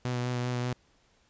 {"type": "tone with vibrato", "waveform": "sawtooth", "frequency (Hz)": 123.5, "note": "B2", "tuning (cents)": 0, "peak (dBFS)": -25, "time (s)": [0.05, 0.73], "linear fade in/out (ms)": 0, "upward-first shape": "sine", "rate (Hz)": 5.1, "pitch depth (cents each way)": 17, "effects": ["pink hiss -66 dBFS RMS until 1.29 s", "resampled to 16000 Hz"]}